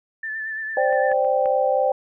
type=tone with vibrato; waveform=sine; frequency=1760 Hz; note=A6; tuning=in tune; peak=-26 dBFS; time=0.23-1.13 s; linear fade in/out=5 ms; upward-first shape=sine; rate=8.8 Hz; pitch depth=31 cents each way
type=chord; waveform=sine; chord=C suspended second; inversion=none; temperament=equal; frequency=523.3 / 587.3 / 784 Hz; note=C5 / D5 / G5; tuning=0 / 0 / 0 cents; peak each=-20 / -22 / -22 dBFS; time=0.77-1.92 s; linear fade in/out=2 ms
type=clicks; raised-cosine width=0.5 ms; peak=-27 / -24 / -31 / -22 dBFS; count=4; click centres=0.927 / 1.116 / 1.247 / 1.458 s
effects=none